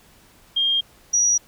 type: tone pair in turn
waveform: sine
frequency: 3215 / 5795 Hz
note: G7 / F#8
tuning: +43 / -37 cents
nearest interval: minor seventh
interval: 1020 cents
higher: second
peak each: -17 / -15 dBFS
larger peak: second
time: 0.56-0.81 / 1.13-1.38 s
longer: neither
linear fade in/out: 10 ms
effects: pink hiss -53 dBFS RMS until 1.47 s